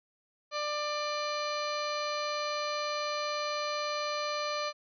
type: harmonic tone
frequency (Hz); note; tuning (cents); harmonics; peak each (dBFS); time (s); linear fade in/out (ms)
594; D5; +20; 1 / 2 / 3 / 4 / 5 / 6 / 7 / 8 / 10; -35 / -35 / -44 / -41 / -46 / -49 / -40 / -45 / -48; 0.51-4.73; 50
effects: none